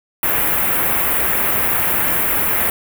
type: band-stop noise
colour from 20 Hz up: white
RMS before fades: -17 dBFS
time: 0.23-2.7 s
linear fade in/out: 2 ms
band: 2400 to 12000 Hz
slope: 24 dB/octave
effects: none